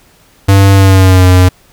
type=tone with pitch glide; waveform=square; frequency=98 to 91.44 Hz; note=G2 to F#2; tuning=0 to -20 cents; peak=-3 dBFS; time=0.48-1.49 s; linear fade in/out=10 ms; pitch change=-120 cents; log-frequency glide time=0.73-1.27 s; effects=pink hiss -46 dBFS RMS until 1.72 s